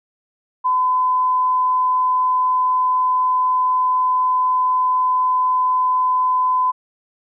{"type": "tone", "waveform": "sine", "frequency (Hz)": 1013, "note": "B5", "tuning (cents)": 44, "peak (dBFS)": -14, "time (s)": [0.64, 6.72], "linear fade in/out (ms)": 20, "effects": []}